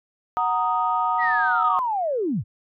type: chord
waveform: sine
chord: D# minor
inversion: first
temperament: equal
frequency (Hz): 740 / 932.3 / 1244.5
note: F#5 / A#5 / D#6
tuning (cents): 0 / 0 / 0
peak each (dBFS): -25 / -23 / -23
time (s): 0.37-1.79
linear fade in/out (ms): 0
type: linear sweep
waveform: sine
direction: down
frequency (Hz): 1975.5 to 75.7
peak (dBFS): -21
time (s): 1.18-2.44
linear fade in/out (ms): 50
effects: tanh soft clip ceiling -9 dBFS